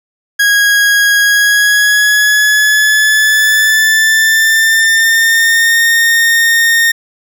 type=tone with pitch glide; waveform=40% pulse; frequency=1647 to 1838 Hz; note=G#6 to A#6; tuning=-15 to -25 cents; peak=-6 dBFS; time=0.39-6.92 s; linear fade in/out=10 ms; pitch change=+190 cents; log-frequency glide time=1.21-5.79 s; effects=none